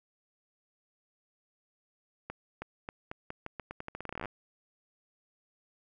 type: accelerating click train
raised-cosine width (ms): 0.5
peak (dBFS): -23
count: 23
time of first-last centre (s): 2.3-4.257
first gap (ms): 320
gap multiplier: 0.84
effects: none